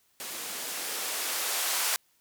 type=noise with band-pass filter sweep; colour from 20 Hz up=violet; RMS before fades=-32 dBFS; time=0.2-1.96 s; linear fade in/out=0 ms; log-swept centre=200 to 750 Hz; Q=0.91; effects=white hiss -68 dBFS RMS until 2.2 s